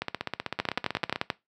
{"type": "two click trains", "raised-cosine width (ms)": 0.3, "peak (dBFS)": [-13, -9], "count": [19, 9], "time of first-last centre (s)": [[0.02, 1.159], [0.6, 1.302]], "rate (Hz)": [15.8, 11.4], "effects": ["noise-tail reverb RT60 0.2 s tail -20 dB re dry", "high-pass 100 Hz 12 dB/octave"]}